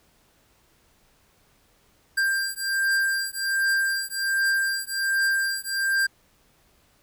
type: beating tone pair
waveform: square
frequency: 1586 / 1587.3 Hz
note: G6 / G6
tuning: +20 / +21 cents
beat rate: 1.3 Hz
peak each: -26 dBFS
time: 2.17-6.07 s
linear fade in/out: 10 ms
effects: pink hiss -62 dBFS RMS until 7.02 s